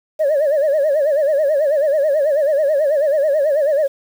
sine tone with vibrato, 587.3 Hz, D5, in tune, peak -11 dBFS, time 0.19-3.88 s, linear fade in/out 20 ms, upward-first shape sine, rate 9.2 Hz, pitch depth 130 cents each way, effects tanh soft clip ceiling -10 dBFS + 7-bit

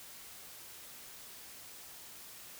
silence, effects white hiss -51 dBFS RMS until 2.59 s

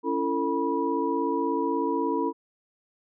sine tone cluster, 279.8 / 336.2 / 449.1 / 974 Hz, C#4 / E4 / A4 / B5, +16 / +34 / +35 / -24 cents, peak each -29 dBFS, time 0.03-2.33 s, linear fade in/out 50 ms, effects none

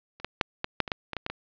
clicks, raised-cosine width 0.3 ms, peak -30 / -14 / -6 / -12 / -6 / -19 / -11 / -17 / -15 / -14 / -17 dBFS, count 11, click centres 0.2 / 0.246 / 0.412 / 0.644 / 0.803 / 0.878 / 0.918 / 1.133 / 1.167 / 1.264 / 1.3 s, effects resampled to 11025 Hz + 8-bit

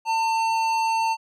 sine tone with tanh clipping, 899 Hz, A5, 37 cents sharp, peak -22 dBFS, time 0.05-1.17 s, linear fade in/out 50 ms, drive 15 dB, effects none

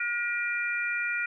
harmonic tone, 477.8 Hz, A#4, 43 cents sharp, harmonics 3 / 4 / 5, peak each -30 / -34 / -31 dBFS, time 0-1.26 s, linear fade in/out 5 ms, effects none

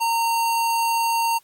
sine tone with sample-and-hold, 921 Hz, A#5, 21 cents flat, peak -18 dBFS, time 0-1.39 s, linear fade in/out 20 ms, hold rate 3675 Hz, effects white hiss -59 dBFS RMS until 1.43 s + AAC 64 kbps

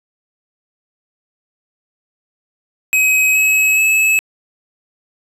square tone with pitch steps, 2538 / 2565 / 2591 Hz, D#7 / E7 / E7, +34 / -48 / -30 cents, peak -11 dBFS, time 2.93-4.19 s, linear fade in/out 0 ms, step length 420 ms, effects resampled to 32000 Hz + 8-bit

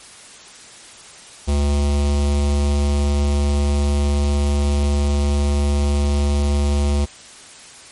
square tone with notch filter, 71.9 Hz, D2, 36 cents flat, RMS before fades -17 dBFS, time 1.47-7.06 s, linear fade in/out 20 ms, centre 1600 Hz, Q 1.1, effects white hiss -41 dBFS RMS until 7.91 s + MP3 48 kbps

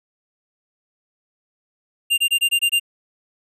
square tone bursts, 2794 Hz, F7, in tune, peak -15 dBFS, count 7, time 2.1-2.798 s, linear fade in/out 20 ms, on 80 ms, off 23 ms, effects resampled to 32000 Hz

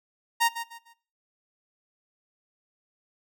sawtooth tone with echo, 930 Hz, A#5, 4 cents flat, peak -16 dBFS, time 0.4-0.49 s, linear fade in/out 20 ms, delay 150 ms, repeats 3, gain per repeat -11 dB, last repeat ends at 0.94 s, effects noise-tail reverb RT60 0.4 s tail -19 dB re dry

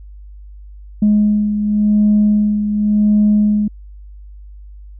sine beating tone pair, 209.4 / 210.31 Hz, G#3 / G#3, +15 / +22 cents, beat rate 0.91 Hz, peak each -10 / -18 dBFS, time 1.02-3.68 s, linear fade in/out 5 ms, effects tanh soft clip ceiling -5 dBFS + added 50 Hz sine -33 dBFS peak until 4.99 s

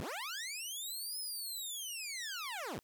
15% pulse linear two-way sweep, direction up then down, 55.5 to 5190 to 68.7 Hz, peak -33 dBFS, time 0-2.79 s, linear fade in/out 0 ms, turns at 1.19 s, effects white hiss -75 dBFS RMS until 2.83 s

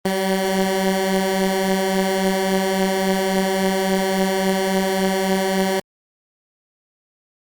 15% pulse beating tone pair, 188.1 / 191.7 Hz, F#3 / G3, +29 / -38 cents, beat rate 3.6 Hz, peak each -18 / -12 dBFS, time 0.05-5.8 s, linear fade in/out 5 ms, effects Opus 24 kbps

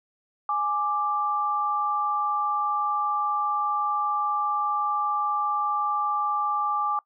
sine tone pair together, 833 / 1178 Hz, G#5 / D6, +5 / +5 cents, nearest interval tritone, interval 600 cents, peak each -28 / -24 dBFS, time 0.49-6.99 s, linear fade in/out 2 ms, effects noise-tail reverb RT60 0.1 s tail -21 dB re dry

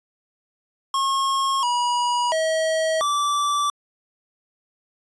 square tone with pitch steps, 1084 / 968 / 640 / 1163 Hz, C#6 / B5 / D#5 / D6, -39 / -35 / +49 / -17 cents, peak -20 dBFS, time 0.94-3.7 s, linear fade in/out 2 ms, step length 690 ms, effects resampled to 22050 Hz

